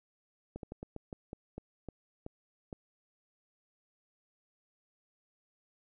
slowing click train, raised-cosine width 2 ms, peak -28 dBFS, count 11, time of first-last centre 0.56-2.728 s, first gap 72 ms, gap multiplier 1.23, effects none

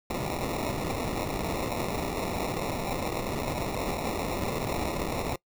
blue noise with sample-and-hold, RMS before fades -31 dBFS, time 0.1-5.36 s, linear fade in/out 5 ms, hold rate 1575 Hz, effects noise-tail reverb RT60 0.1 s tail -23 dB re dry

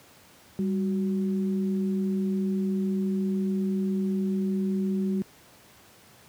sine tone pair together, 196 / 370 Hz, G3 / F#4, 0 / 0 cents, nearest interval major seventh, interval 1100 cents, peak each -24 / -33 dBFS, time 0.59-5.22 s, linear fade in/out 0 ms, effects pink hiss -54 dBFS RMS until 6.28 s + high-pass 100 Hz 12 dB/octave

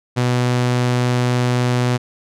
sawtooth tone, 123.6 Hz, B2, 2 cents sharp, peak -11 dBFS, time 0.16-1.98 s, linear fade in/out 20 ms, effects low-pass 8000 Hz 12 dB/octave

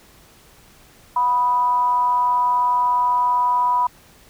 sine tone with frequency modulation, 984 Hz, B5, 7 cents flat, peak -15 dBFS, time 1.16-3.87 s, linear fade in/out 5 ms, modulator 263 Hz, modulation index 0.31, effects pink hiss -50 dBFS RMS until 4.29 s

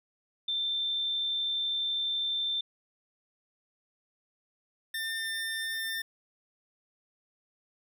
sine / 25% pulse tone pair in turn, 3564 / 1799.1 Hz, A7 / A6, +22 / +38 cents, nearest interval octave, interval 1184 cents, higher first, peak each -28 dBFS, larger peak neither, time 0.48-2.61 / 4.94-6.02 s, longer first, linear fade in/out 5 ms, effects none

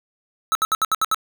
square tone bursts, 1299 Hz, E6, 26 cents flat, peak -17 dBFS, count 7, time 0.52-1.145 s, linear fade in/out 0 ms, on 31 ms, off 68 ms, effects none

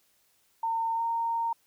sine tone with pitch glide, 910 to 922.2 Hz, A#5 to A#5, -42 to -19 cents, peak -26 dBFS, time 0.63-1.53 s, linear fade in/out 5 ms, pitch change +23 cents, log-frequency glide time 0.95-1.02 s, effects white hiss -68 dBFS RMS until 1.66 s

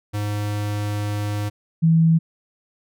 square / sine tone pair in turn, 103.83 / 163.21 Hz, G#2 / E3, 0 / -17 cents, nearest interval minor sixth, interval 783 cents, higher second, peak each -23 / -12 dBFS, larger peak second, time 0.13-1.5 / 1.82-2.19 s, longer first, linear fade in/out 20 ms, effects none

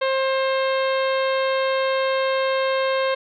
harmonic tone, 531 Hz, C5, 25 cents sharp, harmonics 1 / 2 / 3 / 4 / 5 / 6 / 7 / 8, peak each -20 / -26 / -30 / -32 / -34 / -36 / -37 / -38 dBFS, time 0.01-3.15 s, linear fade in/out 10 ms, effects none

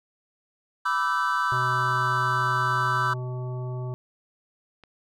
triangle chord, E minor seventh, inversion second, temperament equal with one note detuned, 987.8 / 1174.7 / 1318.5 / 1536.6 Hz, B5 / D6 / E6 / G6, 0 / 0 / 0 / -35 cents, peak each -26 dBFS, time 0.85-3.14 s, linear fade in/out 10 ms
harmonic tone, 125.7 Hz, B2, 31 cents sharp, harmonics 1 / 3 / 5 / 7 / 9, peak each -29 / -39 / -43 / -46 / -48 dBFS, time 1.52-3.94 s, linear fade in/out 0 ms
click, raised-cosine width 0.3 ms, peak -33 dBFS, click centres 4.837 s
effects none

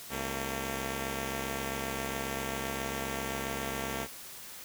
5% pulse tone pair together, 67.49 / 227 Hz, C#2 / A#3, -46 / -46 cents, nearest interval octave + major sixth, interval 2100 cents, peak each -25 dBFS, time 0.09-4.08 s, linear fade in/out 50 ms, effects white hiss -46 dBFS RMS until 4.64 s

